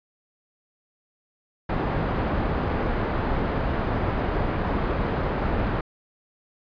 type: low-pass noise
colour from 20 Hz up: pink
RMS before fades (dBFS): -25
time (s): 1.69-5.81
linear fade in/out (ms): 5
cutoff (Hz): 1300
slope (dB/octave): 12
effects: resampled to 11025 Hz